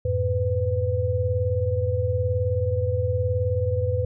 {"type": "tone cluster", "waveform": "sine", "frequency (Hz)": [88.3, 107.3, 501], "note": ["F2", "A2", "B4"], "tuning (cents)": [20, -43, 25], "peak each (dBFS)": -25, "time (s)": [0.05, 4.05], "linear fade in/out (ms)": 5, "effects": []}